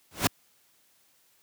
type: noise with exponential growth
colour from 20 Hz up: pink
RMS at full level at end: -18 dBFS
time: 0.11-0.27 s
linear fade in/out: 1 ms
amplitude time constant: 34 ms
effects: white hiss -65 dBFS RMS until 1.42 s + high-pass 80 Hz 12 dB/octave